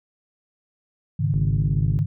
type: chord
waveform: sine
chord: Ab suspended fourth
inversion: none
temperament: equal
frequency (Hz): 103.83 / 138.59 / 155.56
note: Ab2 / Db3 / Eb3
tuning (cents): 0 / 0 / 0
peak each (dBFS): -23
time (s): 1.19-2.06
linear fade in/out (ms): 10
type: harmonic tone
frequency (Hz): 53.4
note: G#1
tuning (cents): +49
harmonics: 1 / 2 / 3 / 4 / 5 / 6 / 7 / 8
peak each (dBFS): -27 / -38 / -42 / -40 / -41 / -46 / -49 / -53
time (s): 1.34-1.99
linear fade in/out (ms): 0
effects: none